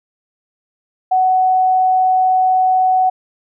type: tone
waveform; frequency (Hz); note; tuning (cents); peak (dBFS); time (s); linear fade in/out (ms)
sine; 746; F#5; +14; -10; 1.11-3.1; 10
effects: none